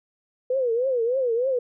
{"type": "tone with vibrato", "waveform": "sine", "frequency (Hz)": 493.6, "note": "B4", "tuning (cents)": -1, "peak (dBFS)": -20, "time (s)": [0.5, 1.59], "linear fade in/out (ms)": 5, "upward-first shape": "triangle", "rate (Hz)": 3.3, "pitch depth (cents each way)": 180, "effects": []}